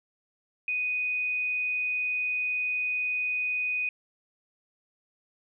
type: tone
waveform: sine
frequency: 2489 Hz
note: D#7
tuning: in tune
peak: -26 dBFS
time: 0.68-3.89 s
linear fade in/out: 2 ms
effects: none